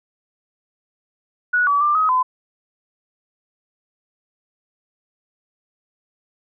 sine tone with pitch steps, 1465 / 1145 / 1187 / 1266 / 1017 Hz, F#6 / D6 / D6 / D#6 / C6, -18 / -44 / +18 / +30 / -50 cents, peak -14 dBFS, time 1.53-2.23 s, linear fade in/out 10 ms, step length 140 ms, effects none

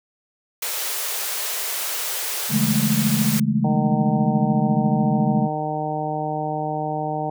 white high-pass noise, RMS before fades -26 dBFS, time 0.62-3.4 s, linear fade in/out 5 ms, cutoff 380 Hz, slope 48 dB/octave
sine chord, A major seventh, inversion first, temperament equal with one note detuned, 138.59 / 164.81 / 206.1 / 220 Hz, C#3 / E3 / G#3 / A3, 0 / 0 / -13 / 0 cents, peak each -24 / -26 / -22 / -21 dBFS, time 2.49-5.49 s, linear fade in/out 50 ms
harmonic tone, 153 Hz, D#3, 29 cents flat, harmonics 1 / 2 / 3 / 4 / 5 / 6, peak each -29 / -31 / -32 / -30 / -26 / -33 dBFS, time 3.64-7.3 s, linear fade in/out 5 ms
effects none

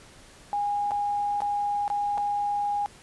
sine tone with dropouts, 819 Hz, G#5, 24 cents flat, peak -24 dBFS, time 0.53-2.86 s, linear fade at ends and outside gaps 0 ms, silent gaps 0.909-0.917 / 1.405-1.419 / 1.879-1.901 / 2.176-2.18 s, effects pink hiss -51 dBFS RMS until 3.02 s + resampled to 24000 Hz

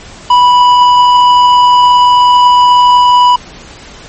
triangle tone with tanh clipping, 985 Hz, B5, 5 cents flat, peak -4 dBFS, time 0.3-3.36 s, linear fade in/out 5 ms, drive 13 dB, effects pink hiss -32 dBFS RMS until 4.08 s + MP3 32 kbps

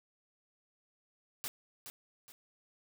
white noise with echo, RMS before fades -39 dBFS, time 1.44-1.48 s, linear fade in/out 0 ms, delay 420 ms, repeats 2, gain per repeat -8 dB, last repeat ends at 2.32 s, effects none

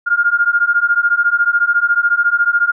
sine beating tone pair, 1406 / 1420 Hz, F6 / F6, +11 / +28 cents, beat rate 14 Hz, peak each -14 dBFS, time 0.06-2.72 s, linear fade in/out 20 ms, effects none

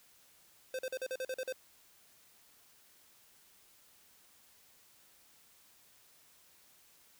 square tone bursts, 518 Hz, C5, 17 cents flat, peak -36 dBFS, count 9, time 0.74-1.525 s, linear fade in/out 2 ms, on 49 ms, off 43 ms, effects white hiss -64 dBFS RMS until 7.19 s

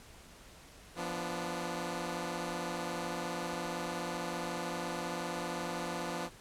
10% pulse chord, B diminished, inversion second, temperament equal with one note detuned, 173.11 / 246.9 / 293.7 Hz, F3 / B3 / D4, -15 / 0 / 0 cents, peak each -30 / -33 / -34 dBFS, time 0.95-6.3 s, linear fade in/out 50 ms, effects pink hiss -55 dBFS RMS until 6.4 s + low-pass 11000 Hz 12 dB/octave

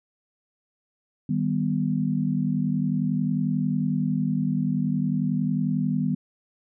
sine chord, Eb augmented, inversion none, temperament equal, 155.56 / 196 / 246.9 Hz, Eb3 / G3 / B3, 0 / 0 / 0 cents, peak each -26 dBFS, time 1.29-6.15 s, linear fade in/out 5 ms, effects none

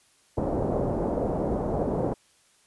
white low-pass noise, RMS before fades -27 dBFS, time 0.37-2.14 s, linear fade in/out 10 ms, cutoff 650 Hz, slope 24 dB/octave, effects white hiss -62 dBFS RMS until 2.66 s + resampled to 24000 Hz

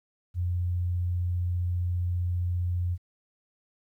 sine tone, 88.5 Hz, F2, 23 cents sharp, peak -25 dBFS, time 0.34-2.98 s, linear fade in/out 50 ms, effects 11-bit

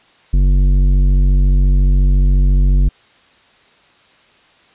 triangle tone with tanh clipping, 47.13 Hz, F#1, 33 cents sharp, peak -10 dBFS, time 0.33-2.89 s, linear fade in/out 10 ms, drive 15 dB, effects white hiss -50 dBFS RMS until 4.74 s + resampled to 8000 Hz

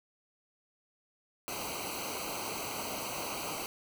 pink noise with comb filter, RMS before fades -38 dBFS, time 1.48-3.66 s, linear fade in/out 0 ms, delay 0.57 ms, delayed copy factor -1, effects none

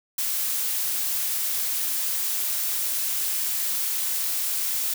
blue noise, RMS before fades -26 dBFS, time 0.18-4.94 s, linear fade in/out 5 ms, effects none

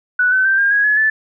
sine tone with pitch steps, 1480 / 1521.6 / 1564.4 / 1608.4 / 1653.6 / 1700.1 / 1747.9 Hz, F#6 / F#6 / G6 / G6 / G#6 / G#6 / A6, 0 / +48 / -4 / +44 / -8 / +40 / -12 cents, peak -11 dBFS, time 0.19-1.1 s, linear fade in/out 5 ms, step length 130 ms, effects none

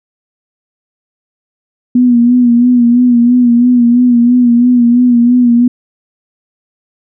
sine tone with vibrato, 242.4 Hz, B3, 32 cents flat, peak -4 dBFS, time 1.95-5.68 s, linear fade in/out 5 ms, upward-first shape sine, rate 3 Hz, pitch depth 49 cents each way, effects none

